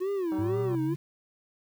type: tone with vibrato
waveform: triangle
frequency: 354.4 Hz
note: F4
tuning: 25 cents sharp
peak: -25 dBFS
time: 0-0.95 s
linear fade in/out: 20 ms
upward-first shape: sine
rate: 2.1 Hz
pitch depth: 220 cents each way
type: click train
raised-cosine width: 1 ms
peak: -28 dBFS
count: 83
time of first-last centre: 0.32-0.749 s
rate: 191 Hz
type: linear sweep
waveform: sine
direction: up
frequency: 98 to 147.6 Hz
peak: -30 dBFS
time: 0.38-0.96 s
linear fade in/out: 10 ms
effects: high-pass 60 Hz 12 dB/octave + 9-bit